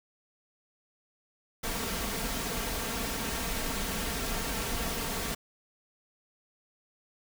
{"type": "noise with comb filter", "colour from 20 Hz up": "pink", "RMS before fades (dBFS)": -33, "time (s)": [1.63, 5.35], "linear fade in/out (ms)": 10, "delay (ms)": 4.4, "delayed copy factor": 0.55, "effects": []}